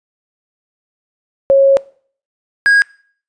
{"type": "tone pair in turn", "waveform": ["sine", "triangle"], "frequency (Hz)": [547, 1639.1], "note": ["C#5", "G#6"], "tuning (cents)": [-23, -23], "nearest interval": "octave + perfect fifth", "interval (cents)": 1900, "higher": "second", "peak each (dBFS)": -5, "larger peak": "neither", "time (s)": [[1.5, 1.77], [2.66, 2.82]], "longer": "first", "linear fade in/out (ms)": 0, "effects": ["noise-tail reverb RT60 0.5 s tail -22 dB re dry", "resampled to 22050 Hz"]}